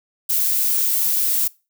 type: noise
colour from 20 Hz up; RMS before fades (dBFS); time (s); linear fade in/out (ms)
violet; -19; 0.29-1.48; 10
effects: noise-tail reverb RT60 0.3 s tail -23 dB re dry